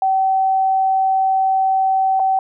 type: tone with dropouts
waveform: sine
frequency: 766 Hz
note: G5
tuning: 40 cents flat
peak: -13 dBFS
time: 0.02-2.39 s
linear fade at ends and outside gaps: 2 ms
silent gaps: 2.196-2.199 s
effects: none